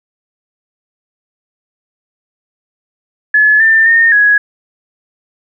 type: tone with pitch steps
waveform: sine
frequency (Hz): 1711 / 1789 / 1831 / 1670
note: A6 / A6 / A#6 / G#6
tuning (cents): -49 / +28 / -32 / +9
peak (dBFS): -5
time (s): 3.34-4.38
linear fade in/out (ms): 5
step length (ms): 260
effects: none